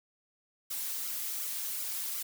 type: noise with flanger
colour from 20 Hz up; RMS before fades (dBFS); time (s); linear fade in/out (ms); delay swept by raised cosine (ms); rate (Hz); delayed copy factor
blue; -36; 0.7-2.23; 10; 1.1 to 5; 2.7; -0.95
effects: none